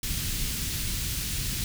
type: band-stop noise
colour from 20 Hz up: pink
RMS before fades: -30 dBFS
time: 0.03-1.64 s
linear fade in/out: 2 ms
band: 170 to 2900 Hz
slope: 12 dB/octave
effects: none